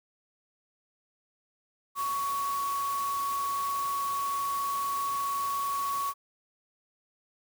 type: tone in noise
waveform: sine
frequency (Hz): 1117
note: C#6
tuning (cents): +13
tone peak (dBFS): -28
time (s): 1.95-6.14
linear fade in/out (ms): 50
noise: white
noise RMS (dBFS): -41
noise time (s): 1.95-6.14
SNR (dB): +10
effects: none